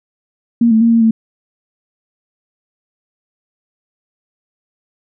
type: tone with pitch steps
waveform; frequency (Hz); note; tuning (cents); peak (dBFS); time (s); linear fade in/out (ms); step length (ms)
sine; 233.9 / 221.3 / 231.2 / 229.8 / 223.9; A#3 / A3 / A#3 / A#3 / A3; +6 / +10 / -14 / -25 / +30; -7; 0.61-1.11; 5; 100
effects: none